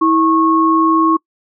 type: tone pair together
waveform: sine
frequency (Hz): 324.1 / 1095.2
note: E4 / C#6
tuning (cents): -29 / -21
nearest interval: octave + major sixth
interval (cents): 2108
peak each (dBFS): -12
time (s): 0.01-1.17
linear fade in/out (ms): 10
effects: noise-tail reverb RT60 0.1 s tail -26 dB re dry